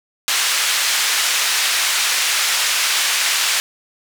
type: band-pass noise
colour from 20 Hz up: pink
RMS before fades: -18 dBFS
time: 0.28-3.6 s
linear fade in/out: 0 ms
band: 1800 to 9500 Hz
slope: 12 dB/octave
effects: none